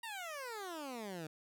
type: exponential sweep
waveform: 15% pulse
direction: down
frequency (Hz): 950 to 151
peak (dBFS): -36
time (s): 0.03-1.27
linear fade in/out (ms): 5
effects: none